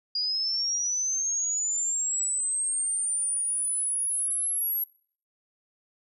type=linear sweep; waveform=sine; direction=up; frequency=4834 to 11590 Hz; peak=-25 dBFS; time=0.15-4.84 s; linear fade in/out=5 ms; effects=noise-tail reverb RT60 0.5 s tail -23 dB re dry